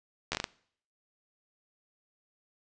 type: slowing click train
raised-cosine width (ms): 0.2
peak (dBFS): -13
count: 6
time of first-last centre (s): 0.32-0.442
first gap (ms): 12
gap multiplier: 1.36
effects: noise-tail reverb RT60 0.6 s tail -22 dB re dry + resampled to 22050 Hz